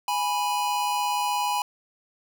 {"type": "tone pair together", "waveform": "square", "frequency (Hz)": [828.3, 985], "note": ["G#5", "B5"], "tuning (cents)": [-5, -5], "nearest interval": "minor third", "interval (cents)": 300, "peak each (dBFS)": -27, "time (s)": [0.08, 1.62], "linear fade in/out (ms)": 2, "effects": []}